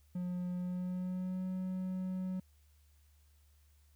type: tone with pitch glide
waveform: triangle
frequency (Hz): 179.1 to 185.63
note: F3 to F#3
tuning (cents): +44 to +6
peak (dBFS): -33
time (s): 0.15-2.4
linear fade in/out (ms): 5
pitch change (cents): +62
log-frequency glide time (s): 0.55-1.45
effects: added 73 Hz sine -63 dBFS peak until 3.95 s + white hiss -74 dBFS RMS until 3.95 s